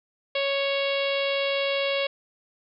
harmonic tone, 554.4 Hz, C#5, in tune, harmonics 1 / 2 / 3 / 4 / 5 / 6 / 7 / 8 / 9, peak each -25 / -36 / -39 / -32 / -32 / -33 / -37 / -40 / -46 dBFS, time 0.35-2.07 s, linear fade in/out 5 ms, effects none

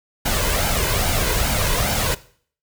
pink noise with flanger, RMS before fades -20 dBFS, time 0.25-2.15 s, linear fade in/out 10 ms, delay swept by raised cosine 1.3 to 2.01 ms, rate 2.4 Hz, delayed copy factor +0.55, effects noise-tail reverb RT60 0.5 s tail -18 dB re dry

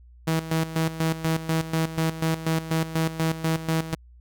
sawtooth tone with tremolo, 161.4 Hz, E3, 36 cents flat, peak -17 dBFS, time 0.27-3.95 s, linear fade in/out 10 ms, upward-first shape square, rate 4.1 Hz, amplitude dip 75%, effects added 60 Hz sine -47 dBFS peak until 4.2 s

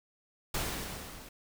pink noise with level ramp, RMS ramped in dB -32 to -50 dBFS, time 0.54-1.29 s, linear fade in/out 5 ms, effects none

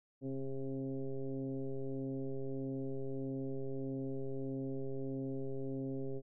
sine tone with frequency modulation, 134.8 Hz, C#3, 48 cents flat, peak -36 dBFS, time 0.21-6.22 s, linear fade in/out 50 ms, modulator 134 Hz, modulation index 2.5, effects none

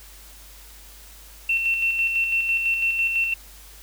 sine tone with tremolo, 2700 Hz, E7, 41 cents sharp, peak -18 dBFS, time 1.49-3.34 s, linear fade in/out 5 ms, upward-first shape square, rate 6 Hz, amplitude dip 40%, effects added 50 Hz sine -46 dBFS peak until 3.82 s + white hiss -47 dBFS RMS until 3.82 s

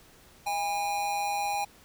square tone with amplitude modulation, 814 Hz, G#5, 35 cents flat, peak -26 dBFS, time 0.46-1.65 s, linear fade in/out 10 ms, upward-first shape sine, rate 176 Hz, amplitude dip 50%, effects pink hiss -56 dBFS RMS until 1.84 s

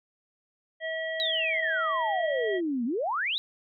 harmonic tone, 644 Hz, E5, 41 cents flat, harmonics 1 / 3 / 5, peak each -32 / -33 / -42 dBFS, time 0.8-2.61 s, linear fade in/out 50 ms
sine exponential two-way sweep, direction down then up, 3980 to 225.1 to 3980 Hz, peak -26 dBFS, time 1.2-3.38 s, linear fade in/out 0 ms, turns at 2.85 s
effects none

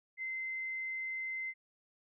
sine tone, 2069 Hz, C7, 20 cents flat, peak -36 dBFS, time 0.17-1.54 s, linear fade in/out 50 ms, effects none

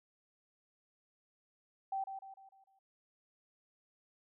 sine tone with echo, 776 Hz, G5, 18 cents flat, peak -34 dBFS, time 1.92-2.04 s, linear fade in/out 5 ms, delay 150 ms, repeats 5, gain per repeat -7 dB, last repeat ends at 2.79 s, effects none

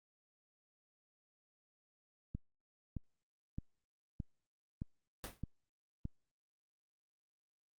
click train, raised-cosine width 5 ms, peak -28 dBFS, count 7, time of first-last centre 2.35-6.054 s, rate 1.62 Hz
pink noise with exponential decay, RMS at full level -41 dBFS, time 5.24-5.42 s, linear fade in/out 0 ms, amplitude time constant 38 ms
effects Opus 48 kbps

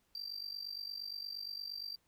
triangle tone with amplitude modulation, 4699 Hz, D8, in tune, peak -36 dBFS, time 0.15-1.96 s, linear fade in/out 2 ms, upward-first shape sine, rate 48.6 Hz, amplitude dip 85%, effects pink hiss -75 dBFS RMS until 2.07 s

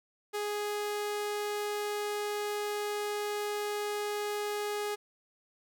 sawtooth tone, 415.3 Hz, G#4, in tune, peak -28 dBFS, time 0.33-4.96 s, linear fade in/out 20 ms, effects none

